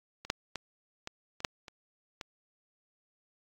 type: clicks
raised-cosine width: 0.2 ms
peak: -27 / -9 / -18 / -21 / -27 / -9 / -28 / -22 dBFS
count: 8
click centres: 0.25 / 0.301 / 0.557 / 1.074 / 1.404 / 1.448 / 1.682 / 2.212 s
effects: AAC 64 kbps